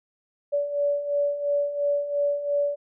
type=beating tone pair; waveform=sine; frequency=573 / 575.9 Hz; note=D5 / D5; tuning=-43 / -34 cents; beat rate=2.9 Hz; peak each=-29 / -23 dBFS; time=0.52-2.76 s; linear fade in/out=20 ms; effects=none